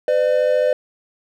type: tone pair together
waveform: triangle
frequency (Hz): 506.5 / 601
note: B4 / D5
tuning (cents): +44 / +40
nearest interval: minor third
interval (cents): 296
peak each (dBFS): -15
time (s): 0.08-0.73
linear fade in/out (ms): 2
effects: none